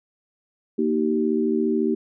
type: chord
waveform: sine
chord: Eb major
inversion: second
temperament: equal with one note detuned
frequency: 233.1 / 311.1 / 385.3 Hz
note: Bb3 / Eb4 / G4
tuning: 0 / 0 / -30 cents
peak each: -23 / -24 / -23 dBFS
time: 0.78-1.95 s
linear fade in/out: 10 ms
effects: none